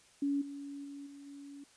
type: tone with level steps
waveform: sine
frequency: 282.2 Hz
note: C#4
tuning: 31 cents sharp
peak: -29 / -41 / -43 / -48 / -46 dBFS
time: 0.22-1.64 s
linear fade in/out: 5 ms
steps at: 0.41 / 0.84 / 1.06 / 1.26 s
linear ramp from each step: 10 ms
effects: white hiss -63 dBFS RMS until 1.76 s + resampled to 22050 Hz